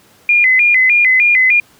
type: tone with vibrato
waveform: sine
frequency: 2217 Hz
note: C#7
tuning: in tune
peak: -7 dBFS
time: 0.29-1.6 s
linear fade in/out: 2 ms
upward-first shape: square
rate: 3.3 Hz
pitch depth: 150 cents each way
effects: pink hiss -48 dBFS RMS until 1.79 s + high-pass 100 Hz 12 dB/octave